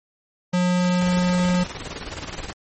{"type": "tone", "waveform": "square", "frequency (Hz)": 179.6, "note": "F3", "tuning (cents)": 49, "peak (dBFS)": -18, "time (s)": [0.53, 1.64], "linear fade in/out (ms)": 10}
{"type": "noise with tremolo", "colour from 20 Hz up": "pink", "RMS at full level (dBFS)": -31, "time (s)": [1.01, 2.53], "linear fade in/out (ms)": 2, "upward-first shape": "square", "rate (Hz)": 19, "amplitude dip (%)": 55}
{"effects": ["MP3 32 kbps"]}